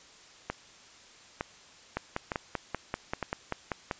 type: two click trains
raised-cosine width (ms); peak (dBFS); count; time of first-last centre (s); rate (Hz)
0.5; -15 / -16; 11 / 4; 1.97-3.912 / 0.5-3.227; 5.15 / 1.1
effects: white hiss -54 dBFS RMS until 3.99 s + resampled to 16000 Hz

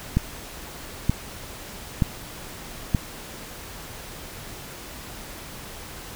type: click train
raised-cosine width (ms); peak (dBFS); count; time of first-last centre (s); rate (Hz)
5; -6; 4; 0.17-2.948; 1.08
effects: pink hiss -39 dBFS RMS until 6.15 s

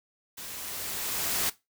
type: noise with level ramp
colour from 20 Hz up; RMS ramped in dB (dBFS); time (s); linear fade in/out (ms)
white; -41 to -27; 0.37-1.5; 10
effects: noise-tail reverb RT60 0.2 s tail -17 dB re dry

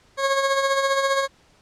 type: tone with tremolo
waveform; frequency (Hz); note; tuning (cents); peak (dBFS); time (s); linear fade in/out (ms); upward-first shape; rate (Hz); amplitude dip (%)
20% pulse; 546; C#5; -26; -12; 0.17-1.28; 50; sine; 15; 50
effects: pink hiss -57 dBFS RMS until 1.61 s + low-pass 7000 Hz 12 dB/octave

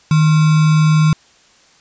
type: tone with sample-and-hold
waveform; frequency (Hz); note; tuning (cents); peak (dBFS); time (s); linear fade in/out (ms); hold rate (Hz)
sine; 155.56; D#3; 0; -8; 0.11-1.13; 2; 1225
effects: white hiss -50 dBFS RMS until 1.8 s + resampled to 16000 Hz

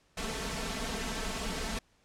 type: noise with comb filter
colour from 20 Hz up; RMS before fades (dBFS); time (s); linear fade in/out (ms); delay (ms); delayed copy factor
pink; -35; 0.17-1.79; 5; 4.5; +1
effects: pink hiss -68 dBFS RMS until 2.04 s + low-pass 8000 Hz 12 dB/octave

